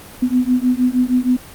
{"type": "beating tone pair", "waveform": "sine", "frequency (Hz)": [247.8, 254.2], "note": ["B3", "C4"], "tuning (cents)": [6, -50], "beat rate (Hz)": 6.4, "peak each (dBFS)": [-16, -16], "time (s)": [0.22, 1.37], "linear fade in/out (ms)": 10, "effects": ["pink hiss -38 dBFS RMS until 1.54 s", "Opus 32 kbps"]}